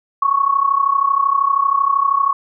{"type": "tone with amplitude modulation", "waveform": "sine", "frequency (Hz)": 1108.7, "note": "C#6", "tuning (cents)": 0, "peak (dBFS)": -9, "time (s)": [0.22, 2.33], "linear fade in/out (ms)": 5, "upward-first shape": "sine", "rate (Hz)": 32.8, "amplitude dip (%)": 80, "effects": []}